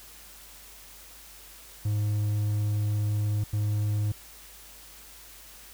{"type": "tone bursts at uneven times", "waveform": "triangle", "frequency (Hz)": 104.8, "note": "G#2", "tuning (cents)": 16, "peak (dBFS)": -22, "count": 2, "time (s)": [[1.85, 3.44], [3.53, 4.12]], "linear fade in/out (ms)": 5, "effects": ["added 50 Hz sine -55 dBFS peak until 5.73 s", "white hiss -49 dBFS RMS until 5.73 s"]}